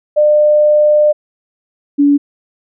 sine tone pair in turn, 600 / 286.1 Hz, D5 / D4, +37 / -45 cents, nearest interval octave + minor second, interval 1282 cents, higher first, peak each -6 dBFS, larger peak neither, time 0.16-1.13 / 1.98-2.18 s, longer first, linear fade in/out 20 ms, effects none

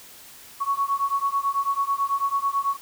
sine beating tone pair, 1108.7 / 1117.8 Hz, C#6 / C#6, 0 / +14 cents, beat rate 9.1 Hz, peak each -24 / -25 dBFS, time 0.6-2.77 s, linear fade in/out 20 ms, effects white hiss -46 dBFS RMS until 2.81 s

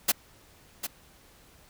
white noise with echo, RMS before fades -22 dBFS, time 0.08-0.12 s, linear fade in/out 10 ms, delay 750 ms, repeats 1, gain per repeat -10 dB, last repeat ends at 0.87 s, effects pink hiss -57 dBFS RMS until 1.69 s

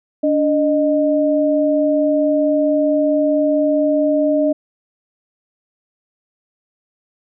sine tone pair together, 290 / 614.5 Hz, D4 / D#5, -22 / -22 cents, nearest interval octave + minor second, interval 1300 cents, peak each -16 / -15 dBFS, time 0.23-4.53 s, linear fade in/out 10 ms, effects none

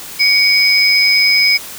sine tone pair together, 2245 / 5040 Hz, C#7 / D#8, +21 / +21 cents, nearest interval octave + major second, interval 1400 cents, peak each -11 dBFS, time 0.19-1.58 s, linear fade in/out 20 ms, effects white hiss -30 dBFS RMS until 1.78 s

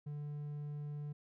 triangle tone, 147.1 Hz, D3, 3 cents sharp, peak -38 dBFS, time 0.06-1.13 s, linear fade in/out 10 ms, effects none

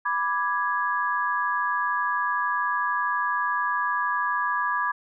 sine chord, G# diminished, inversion first, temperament equal, 987.8 / 1174.7 / 1661.2 Hz, B5 / D6 / G#6, 0 / 0 / 0 cents, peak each -27 dBFS, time 0.05-4.92 s, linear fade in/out 10 ms, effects none

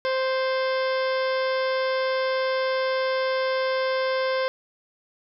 harmonic tone with a mistuned harmonic, 523.3 Hz, C5, in tune, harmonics 1 / 2 / 3 / 4 / 5 / 6 / 7 / 8 / 9 / 10, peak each -23 / -30 / -32 / -35 / -42 / -41 / -41 / -44 / -42 / -42 dBFS, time 0.05-4.48 s, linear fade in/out 0 ms, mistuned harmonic 7, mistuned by -60 cents, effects none

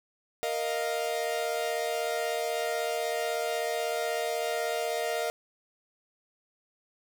45% pulse chord, Bb suspended fourth, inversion none, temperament equal, 466.2 / 622.3 / 698.5 Hz, Bb4 / Eb5 / F5, 0 / 0 / 0 cents, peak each -33 dBFS, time 0.43-5.3 s, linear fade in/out 0 ms, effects none

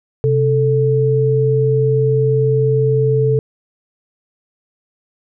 sine tone pair together, 131.27 / 440 Hz, C3 / A4, +6 / 0 cents, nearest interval octave + major sixth, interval 2094 cents, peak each -14 dBFS, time 0.24-3.39 s, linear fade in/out 0 ms, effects none

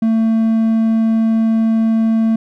triangle tone, 223.9 Hz, A3, 30 cents sharp, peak -9 dBFS, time 0.02-2.36 s, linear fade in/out 5 ms, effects none

